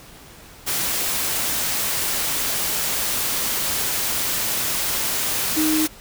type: tone in noise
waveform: sine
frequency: 311.1 Hz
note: D#4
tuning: in tune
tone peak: -18 dBFS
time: 5.56-5.87 s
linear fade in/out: 20 ms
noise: white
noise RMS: -23 dBFS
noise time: 0.66-5.88 s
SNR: +2 dB
effects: pink hiss -44 dBFS RMS until 6 s